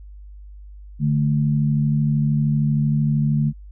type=tone pair together; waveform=sine; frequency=147 / 220 Hz; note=D3 / A3; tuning=+2 / 0 cents; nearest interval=perfect fifth; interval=698 cents; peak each=-17 / -22 dBFS; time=0.99-3.53 s; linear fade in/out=50 ms; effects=added 50 Hz sine -37 dBFS peak until 3.71 s